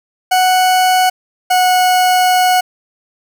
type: tone pair in turn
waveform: 40% pulse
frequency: 740 / 733.6 Hz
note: F#5 / F#5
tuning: 0 / -15 cents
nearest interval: unison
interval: 15 cents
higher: first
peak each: -8 dBFS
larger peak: neither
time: 0.31-1.1 / 1.5-2.61 s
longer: second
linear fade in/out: 10 ms
effects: 7-bit